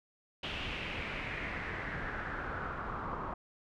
pink noise with low-pass filter sweep, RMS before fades -39 dBFS, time 0.43-3.34 s, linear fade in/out 5 ms, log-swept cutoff 3000 to 1100 Hz, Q 3.7, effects none

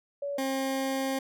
sine / 20% pulse tone pair in turn, 567 / 267.6 Hz, C#5 / C4, +39 / +39 cents, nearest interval octave + minor second, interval 1300 cents, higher first, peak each -30 / -23 dBFS, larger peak second, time 0.22-0.38 / 0.38-1.19 s, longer second, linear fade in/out 5 ms, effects none

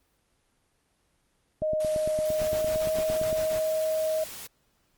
click train, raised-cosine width 3 ms, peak -23 dBFS, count 16, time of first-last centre 1.62-3.328 s, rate 8.78 Hz
sine tone with pitch glide, 620 to 629.7 Hz, D#5 to D#5, -6 to +21 cents, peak -24 dBFS, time 1.62-4.24 s, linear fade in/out 5 ms, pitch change +27 cents, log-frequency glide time 2.5-2.86 s
white noise, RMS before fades -41 dBFS, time 1.8-4.47 s, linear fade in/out 5 ms
pink noise bursts, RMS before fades -39 dBFS, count 9, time 2.38-3.602 s, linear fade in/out 20 ms, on 110 ms, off 29 ms
effects pink hiss -70 dBFS RMS until 4.97 s + Opus 24 kbps

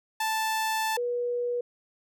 sawtooth / sine tone pair in turn, 880 / 484.6 Hz, A5 / B4, 0 / -33 cents, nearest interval minor seventh, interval 1033 cents, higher first, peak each -22 / -26 dBFS, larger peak first, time 0.2-0.97 / 0.97-1.61 s, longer first, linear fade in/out 5 ms, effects none

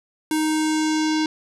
square tone with low-pass filter sweep, 311.1 Hz, D#4, in tune, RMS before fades -21 dBFS, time 0.31-1.26 s, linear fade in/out 2 ms, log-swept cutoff 11000 to 5000 Hz, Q 2.1, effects none

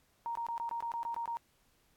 sine tone bursts, 932.3 Hz, A#5, in tune, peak -34 dBFS, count 10, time 0.26-1.37 s, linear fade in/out 0 ms, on 93 ms, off 20 ms, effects pink hiss -71 dBFS RMS until 1.96 s + AAC 64 kbps

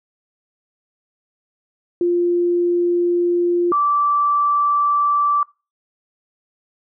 sine tone pair in turn, 349.2 / 1164.4 Hz, F4 / D6, 0 / -15 cents, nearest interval octave + major sixth, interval 2085 cents, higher second, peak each -14 dBFS, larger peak neither, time 2.01-3.72 / 3.72-5.43 s, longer neither, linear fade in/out 2 ms, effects noise-tail reverb RT60 0.3 s tail -24 dB re dry

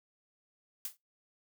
blue noise with exponential decay, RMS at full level -34 dBFS, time 0.85-0.97 s, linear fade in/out 2 ms, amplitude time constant 25 ms, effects noise-tail reverb RT60 0.2 s tail -24 dB re dry

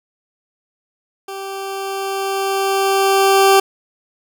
20% pulse tone with level ramp, 389.8 Hz, G4, 10 cents flat, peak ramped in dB -22 to -3 dBFS, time 1.28-3.6 s, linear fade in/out 5 ms, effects none

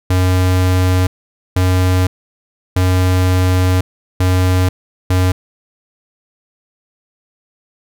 square tone bursts at uneven times, 91.9 Hz, F#2, 11 cents flat, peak -11 dBFS, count 5, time 0.1-1.07 / 1.56-2.07 / 2.76-3.81 / 4.2-4.69 / 5.1-5.32 s, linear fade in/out 5 ms, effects none

